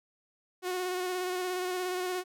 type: tone with vibrato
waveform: sawtooth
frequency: 364.8 Hz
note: F#4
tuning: 24 cents flat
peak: -27 dBFS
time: 0.62-2.24 s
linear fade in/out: 50 ms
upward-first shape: square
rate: 17 Hz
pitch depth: 20 cents each way
effects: none